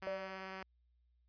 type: tone with vibrato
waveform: 5% pulse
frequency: 190 Hz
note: F#3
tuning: 46 cents sharp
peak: -33 dBFS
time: 0.02-0.63 s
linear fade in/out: 2 ms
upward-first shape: sine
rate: 18 Hz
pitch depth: 8 cents each way
type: tone with exponential decay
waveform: sine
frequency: 580 Hz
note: D5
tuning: 22 cents flat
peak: -34 dBFS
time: 0.07-0.63 s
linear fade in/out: 0 ms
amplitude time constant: 120 ms
effects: added 60 Hz sine -70 dBFS peak until 1.28 s + resampled to 11025 Hz